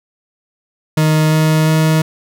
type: tone with pitch steps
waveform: 40% pulse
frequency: 155.56 / 156.64 / 157.73 Hz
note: D#3 / D#3 / D#3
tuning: 0 / +12 / +24 cents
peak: -9 dBFS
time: 0.97-2.02 s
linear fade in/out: 5 ms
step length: 350 ms
effects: none